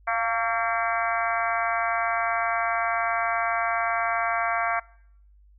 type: harmonic tone with a mistuned harmonic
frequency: 227.6 Hz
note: A#3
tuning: 41 cents flat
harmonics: 3 / 4 / 5 / 6 / 7 / 8 / 9 / 10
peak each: -27 / -33 / -29 / -30 / -31 / -37 / -33 / -35 dBFS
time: 0.07-4.8 s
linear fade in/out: 10 ms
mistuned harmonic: 3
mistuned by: +29 cents
effects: noise-tail reverb RT60 0.7 s tail -24 dB re dry + added 50 Hz sine -52 dBFS peak until 5.58 s